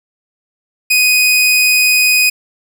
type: tone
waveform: sawtooth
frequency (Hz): 2495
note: D#7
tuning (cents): +4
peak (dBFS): -5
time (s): 0.9-2.3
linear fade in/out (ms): 10
effects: none